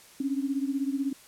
sine beating tone pair, 270 / 286 Hz, C#4 / D4, -45 / -46 cents, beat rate 16 Hz, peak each -28 / -31 dBFS, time 0.2-1.13 s, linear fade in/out 5 ms, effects white hiss -53 dBFS RMS until 1.27 s + low-pass 12000 Hz 12 dB/octave

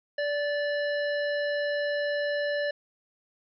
harmonic tone, 582 Hz, D5, 16 cents flat, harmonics 1 / 3 / 5 / 7 / 9, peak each -27 / -32 / -43 / -42 / -49 dBFS, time 0.18-2.71 s, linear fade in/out 5 ms, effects none

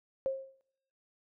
sine tone with exponential decay, 535 Hz, C5, 38 cents sharp, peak -26 dBFS, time 0.26-0.61 s, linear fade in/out 0 ms, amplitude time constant 75 ms, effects noise-tail reverb RT60 0.7 s tail -22 dB re dry

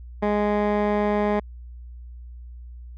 15% pulse tone with low-pass filter, 207.7 Hz, G#3, in tune, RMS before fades -22 dBFS, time 0.22-1.4 s, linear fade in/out 10 ms, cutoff 1500 Hz, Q 0.96, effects added 60 Hz sine -37 dBFS peak until 2.97 s

